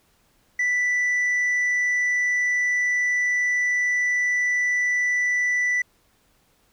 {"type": "tone with tanh clipping", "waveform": "triangle", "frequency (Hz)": 1975.5, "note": "B6", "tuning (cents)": 0, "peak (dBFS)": -20, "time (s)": [0.59, 5.82], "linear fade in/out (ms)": 5, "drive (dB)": 7, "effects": ["pink hiss -63 dBFS RMS until 6.72 s"]}